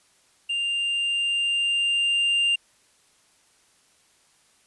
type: tone with level ramp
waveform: triangle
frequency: 2794 Hz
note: F7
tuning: in tune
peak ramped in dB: -22 to -17 dBFS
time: 0.49-2.56 s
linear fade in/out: 10 ms
effects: white hiss -61 dBFS RMS until 4.66 s + resampled to 24000 Hz